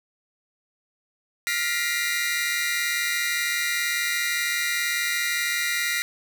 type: tone cluster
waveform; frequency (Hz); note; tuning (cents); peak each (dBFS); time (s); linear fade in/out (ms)
sawtooth; 1403 / 1831 / 1929 / 2082 / 2381; F6 / A#6 / B6 / C7 / D7; +8 / -32 / -41 / -9 / +23; -28 / -32 / -23 / -26 / -29; 1.47-6.02; 0
effects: none